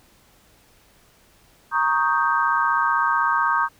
sine chord, Eb dominant seventh, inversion second, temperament equal, 932.3 / 1108.7 / 1244.5 / 1568 Hz, Bb5 / Db6 / Eb6 / G6, 0 / 0 / 0 / 0 cents, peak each -23 dBFS, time 1.71-3.69 s, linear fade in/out 50 ms, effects pink hiss -56 dBFS RMS until 3.79 s

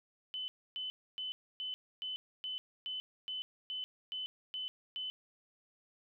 sine tone bursts, 3024 Hz, F#7, 37 cents sharp, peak -37 dBFS, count 12, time 0.34-5.1 s, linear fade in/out 0 ms, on 140 ms, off 280 ms, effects none

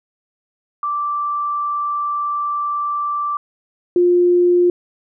sine tone pair in turn, 1171 / 353.4 Hz, D6 / F4, -5 / +21 cents, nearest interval octave + major sixth, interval 2074 cents, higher first, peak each -18 / -10 dBFS, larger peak second, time 0.83-3.37 / 3.96-4.7 s, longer first, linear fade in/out 2 ms, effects none

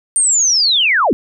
sine linear sweep, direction down, 8920 to 185 Hz, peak -10 dBFS, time 0.16-1.13 s, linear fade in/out 0 ms, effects none

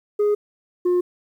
sine tone pair in turn, 415.3 / 357 Hz, G#4 / F4, 0 / +38 cents, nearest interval minor third, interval 262 cents, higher first, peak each -13 dBFS, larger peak neither, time 0.19-0.35 / 0.85-1.01 s, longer neither, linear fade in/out 10 ms, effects tanh soft clip ceiling -15 dBFS + 9-bit

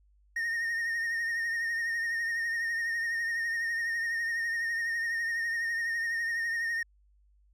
triangle tone with vibrato, 1845 Hz, A#6, 18 cents flat, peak -27 dBFS, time 0.36-6.83 s, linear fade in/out 5 ms, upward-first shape sine, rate 12 Hz, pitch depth 36 cents each way, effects added 50 Hz sine -61 dBFS peak until 7.53 s

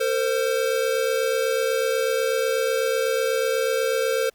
square tone pair together, 455.2 / 523.3 Hz, A#4 / C5, -41 / 0 cents, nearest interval major second, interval 241 cents, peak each -24 dBFS, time 0-4.3 s, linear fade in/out 10 ms, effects pink hiss -63 dBFS RMS until 4.34 s

